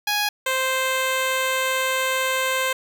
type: tone pair in turn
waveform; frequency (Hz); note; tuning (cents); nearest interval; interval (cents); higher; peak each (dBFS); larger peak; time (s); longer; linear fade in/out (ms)
10% pulse; 830.6 / 522.3; G#5 / C5; 0 / -3; minor sixth; 803; first; -12; neither; 0.07-0.29 / 0.46-2.73; second; 5
effects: none